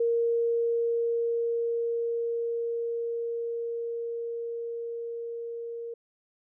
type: tone with level ramp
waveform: sine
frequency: 466.2 Hz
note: A#4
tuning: in tune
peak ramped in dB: -22 to -34 dBFS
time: 0-5.94 s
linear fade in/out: 5 ms
effects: none